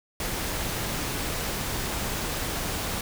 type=noise; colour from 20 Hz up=pink; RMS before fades=-30 dBFS; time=0.2-3.01 s; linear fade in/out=2 ms; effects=none